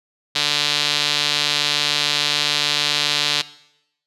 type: tone with band-pass filter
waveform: sawtooth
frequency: 146.9 Hz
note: D3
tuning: 1 cent sharp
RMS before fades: -20 dBFS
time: 0.35-3.42 s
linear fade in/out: 10 ms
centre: 3900 Hz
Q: 2.7
effects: noise-tail reverb RT60 0.8 s tail -18 dB re dry + resampled to 32000 Hz